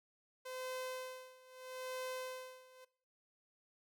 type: tone with tremolo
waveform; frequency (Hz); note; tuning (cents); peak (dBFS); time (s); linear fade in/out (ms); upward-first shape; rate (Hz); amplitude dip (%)
sawtooth; 513; C5; -34; -37; 0.45-2.85; 10; sine; 0.78; 90
effects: noise-tail reverb RT60 0.5 s tail -19 dB re dry